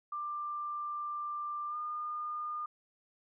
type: tone with pitch glide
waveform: sine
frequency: 1186 to 1214.4 Hz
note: D6 to D#6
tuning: +17 to -42 cents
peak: -35 dBFS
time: 0.12-2.66 s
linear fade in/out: 5 ms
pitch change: +41 cents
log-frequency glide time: 1.68-1.76 s
effects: none